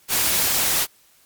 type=noise; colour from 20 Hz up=white; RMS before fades=-20 dBFS; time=0.08-0.87 s; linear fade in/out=50 ms; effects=white hiss -56 dBFS RMS until 1.25 s + MP3 96 kbps